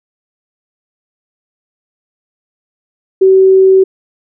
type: tone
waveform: sine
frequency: 380.9 Hz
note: G4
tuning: 50 cents flat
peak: -3 dBFS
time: 3.21-3.84 s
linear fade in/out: 10 ms
effects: none